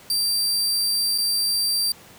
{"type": "tone with dropouts", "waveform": "sawtooth", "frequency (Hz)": 4699, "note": "D8", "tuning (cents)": 0, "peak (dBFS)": -17, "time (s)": [0.1, 1.92], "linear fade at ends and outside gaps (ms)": 2, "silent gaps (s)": [1.179, 1.183], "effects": ["pink hiss -47 dBFS RMS until 2.18 s", "high-pass 80 Hz 12 dB/octave"]}